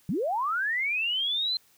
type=linear sweep; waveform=sine; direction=up; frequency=142.7 to 4150 Hz; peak=-25 dBFS; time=0.09-1.57 s; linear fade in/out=2 ms; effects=white hiss -62 dBFS RMS until 1.77 s